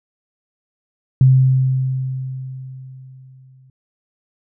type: tone with exponential decay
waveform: sine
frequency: 130.81 Hz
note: C3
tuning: in tune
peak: -6 dBFS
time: 1.21-3.7 s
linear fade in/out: 2 ms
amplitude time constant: 540 ms
effects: none